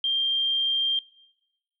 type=tone; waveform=sine; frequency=3183 Hz; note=G7; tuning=26 cents sharp; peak=-22 dBFS; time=0.04-0.99 s; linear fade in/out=2 ms; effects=noise-tail reverb RT60 1.0 s tail -21 dB re dry